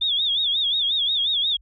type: tone with vibrato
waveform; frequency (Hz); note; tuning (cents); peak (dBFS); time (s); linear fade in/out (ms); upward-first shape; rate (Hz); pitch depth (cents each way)
sine; 3505; A7; -7; -19; 0.01-1.57; 10; sine; 5.6; 130
effects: added 50 Hz sine -51 dBFS peak until 1.61 s